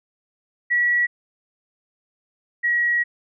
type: tone pair in turn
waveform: sine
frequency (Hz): 1932 / 1910.9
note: B6 / A#6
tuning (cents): -39 / +42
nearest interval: unison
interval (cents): 19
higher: first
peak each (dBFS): -16 / -17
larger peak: first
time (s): 0.7-1.07 / 2.63-3.04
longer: second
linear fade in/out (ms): 20
effects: none